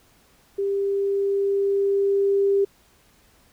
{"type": "tone with level ramp", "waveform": "sine", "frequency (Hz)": 396.8, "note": "G4", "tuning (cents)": 21, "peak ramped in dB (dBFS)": [-21, -16], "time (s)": [0.58, 2.65], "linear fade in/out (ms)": 10, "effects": ["pink hiss -58 dBFS RMS until 3.52 s"]}